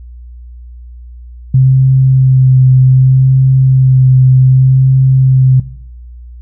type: tone with vibrato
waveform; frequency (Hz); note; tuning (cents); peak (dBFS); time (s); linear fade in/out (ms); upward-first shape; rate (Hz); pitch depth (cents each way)
sine; 130.81; C3; 0; -3; 1.54-5.6; 5; sine; 0.65; 18
effects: noise-tail reverb RT60 0.8 s tail -19 dB re dry + added 60 Hz sine -28 dBFS peak until 6.41 s